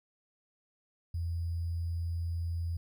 sine tone with sample-and-hold, 84.4 Hz, E2, 41 cents sharp, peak -31 dBFS, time 1.14-2.77 s, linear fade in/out 5 ms, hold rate 4900 Hz, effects none

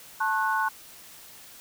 sine chord, F# minor, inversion first, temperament equal with one note detuned, 880 / 1084 / 1480 Hz, A5 / C#6 / F#6, 0 / -39 / 0 cents, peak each -27 / -28 / -27 dBFS, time 0.2-0.69 s, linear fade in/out 10 ms, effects white hiss -48 dBFS RMS until 1.6 s

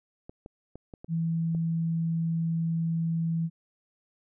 clicks, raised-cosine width 2 ms, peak -29 dBFS, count 6, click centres 0.295 / 0.461 / 0.756 / 0.938 / 1.045 / 1.549 s
sine tone, 164.81 Hz, E3, in tune, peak -25 dBFS, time 1.08-3.5 s, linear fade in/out 50 ms
effects none

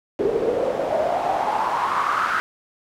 pink noise with band-pass filter sweep, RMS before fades -22 dBFS, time 0.19-2.4 s, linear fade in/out 0 ms, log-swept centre 400 to 1400 Hz, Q 6.5, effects none

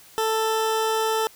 20% pulse tone, 441.8 Hz, A4, 7 cents sharp, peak -16 dBFS, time 0.18-1.27 s, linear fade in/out 0 ms, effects white hiss -50 dBFS RMS until 1.35 s

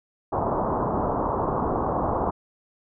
white low-pass noise, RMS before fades -25 dBFS, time 0.32-2.31 s, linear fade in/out 10 ms, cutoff 1100 Hz, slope 48 dB/octave, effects none

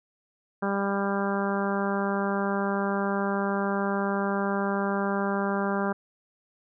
harmonic tone, 198.5 Hz, G3, 22 cents sharp, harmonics 1 / 2 / 3 / 4 / 5 / 6 / 7 / 8, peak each -28 / -31 / -33 / -34 / -35 / -36 / -36 / -37 dBFS, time 0.62-5.93 s, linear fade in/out 10 ms, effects none

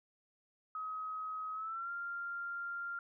sine tone with pitch glide, 1269 to 1391.9 Hz, D#6 to F6, +34 to -6 cents, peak -38 dBFS, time 0.75-2.99 s, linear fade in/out 2 ms, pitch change +160 cents, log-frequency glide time 1.53-1.91 s, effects none

